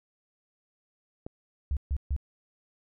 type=click; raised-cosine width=2 ms; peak=-24 dBFS; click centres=1.265 s
type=tone bursts; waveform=sine; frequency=69.3 Hz; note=C#2; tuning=in tune; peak=-25 dBFS; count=3; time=1.71-2.164 s; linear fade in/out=0 ms; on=58 ms; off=140 ms
effects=none